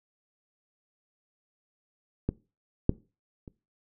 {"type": "clicks", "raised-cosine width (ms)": 3, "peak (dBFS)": [-13, -7, -30], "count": 3, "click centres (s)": [2.29, 2.894, 3.478], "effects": ["noise-tail reverb RT60 0.3 s tail -21 dB re dry"]}